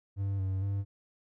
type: tone with pitch steps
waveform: triangle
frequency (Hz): 98.6 / 95.3 / 99.2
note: G2 / G2 / G2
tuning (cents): +11 / -48 / +21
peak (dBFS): -27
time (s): 0.16-0.85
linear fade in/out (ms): 50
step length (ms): 230
effects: none